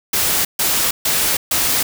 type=noise bursts; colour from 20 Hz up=white; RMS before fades=-17 dBFS; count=4; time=0.13-1.83 s; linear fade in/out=5 ms; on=320 ms; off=140 ms; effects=none